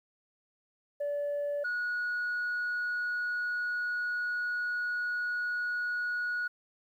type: tone pair in turn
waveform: sine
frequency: 578 / 1456.5 Hz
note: D5 / F#6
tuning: -28 / -28 cents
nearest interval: octave + major third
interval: 1600 cents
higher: second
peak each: -28 dBFS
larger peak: neither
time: 1-1.64 / 1.64-6.48 s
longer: second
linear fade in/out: 10 ms
effects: tanh soft clip ceiling -28 dBFS + 11-bit